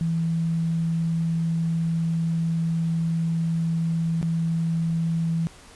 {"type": "tone with dropouts", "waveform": "sine", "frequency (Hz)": 164.81, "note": "E3", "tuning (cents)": 0, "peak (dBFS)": -21, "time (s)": [0.01, 5.47], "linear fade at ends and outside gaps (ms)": 0, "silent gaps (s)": [4.215, 4.228], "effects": ["pink hiss -48 dBFS RMS until 5.75 s", "resampled to 24000 Hz"]}